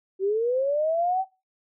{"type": "linear sweep", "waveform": "sine", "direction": "up", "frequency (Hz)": [373, 776], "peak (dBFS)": -21, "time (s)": [0.19, 1.25], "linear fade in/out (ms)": 50, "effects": ["noise-tail reverb RT60 0.3 s tail -22 dB re dry"]}